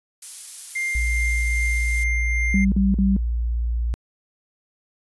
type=noise; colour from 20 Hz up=violet; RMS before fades=-31 dBFS; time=0.22-2.04 s; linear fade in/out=5 ms
type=tone with tremolo; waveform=triangle; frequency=2100 Hz; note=C7; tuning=6 cents sharp; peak=-20 dBFS; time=0.75-2.65 s; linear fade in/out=10 ms; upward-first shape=triangle; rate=2.5 Hz; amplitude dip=25%
type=tone; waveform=sine; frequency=58.27 Hz; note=A#1; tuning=in tune; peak=-20 dBFS; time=0.95-3.94 s; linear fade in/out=0 ms
type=tone bursts; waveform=sine; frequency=195 Hz; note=G3; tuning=9 cents flat; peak=-16 dBFS; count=3; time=2.54-3.166 s; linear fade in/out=2 ms; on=180 ms; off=43 ms
effects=resampled to 24000 Hz